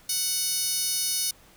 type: tone with high-pass filter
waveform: 10% pulse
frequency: 740 Hz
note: F#5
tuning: in tune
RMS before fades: -27 dBFS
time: 0.09-1.31 s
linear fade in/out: 5 ms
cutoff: 6600 Hz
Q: 2.1
effects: pink hiss -55 dBFS RMS until 1.56 s